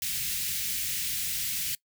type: band-stop noise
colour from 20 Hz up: white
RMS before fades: -31 dBFS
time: 0.02-1.75 s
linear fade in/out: 2 ms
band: 190 to 2000 Hz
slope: 24 dB/octave
effects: noise-tail reverb RT60 0.1 s tail -22 dB re dry